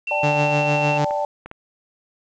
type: tone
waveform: sine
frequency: 2708 Hz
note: E7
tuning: 46 cents sharp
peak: -23 dBFS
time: 0.07-0.98 s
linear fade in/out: 5 ms
type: chord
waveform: sine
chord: D suspended fourth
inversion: none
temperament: equal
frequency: 587.3 / 784 / 880 Hz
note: D5 / G5 / A5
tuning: 0 / 0 / 0 cents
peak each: -23 / -26 / -25 dBFS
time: 0.11-1.25 s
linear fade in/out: 2 ms
type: tone with tremolo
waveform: sawtooth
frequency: 146.9 Hz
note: D3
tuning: 1 cent sharp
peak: -15 dBFS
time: 0.23-1.05 s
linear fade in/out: 5 ms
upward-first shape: sine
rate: 6.6 Hz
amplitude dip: 50%
type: clicks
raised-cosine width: 0.5 ms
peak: -20 dBFS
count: 3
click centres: 1.109 / 1.46 / 1.514 s
effects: resampled to 16000 Hz + 8-bit